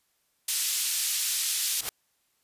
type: band-pass noise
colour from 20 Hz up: white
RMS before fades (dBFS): -28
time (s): 0.48-1.81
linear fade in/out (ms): 5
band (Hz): 3100 to 12000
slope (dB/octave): 12
type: noise with exponential growth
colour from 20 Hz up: white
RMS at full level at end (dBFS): -27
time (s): 1.69-1.89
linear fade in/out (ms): 0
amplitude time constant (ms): 42
effects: white hiss -72 dBFS RMS until 2.43 s + resampled to 32000 Hz